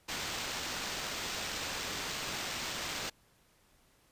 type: noise with sample-and-hold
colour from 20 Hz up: white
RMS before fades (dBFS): -38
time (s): 0.08-3.1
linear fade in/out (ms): 10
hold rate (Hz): 11025
effects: pink hiss -67 dBFS RMS until 4.11 s + resampled to 32000 Hz